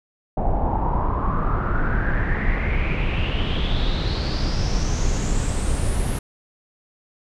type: noise with low-pass filter sweep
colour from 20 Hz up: brown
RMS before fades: -21 dBFS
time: 0.37-6.19 s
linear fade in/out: 5 ms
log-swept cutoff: 740 to 11000 Hz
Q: 6.7
effects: none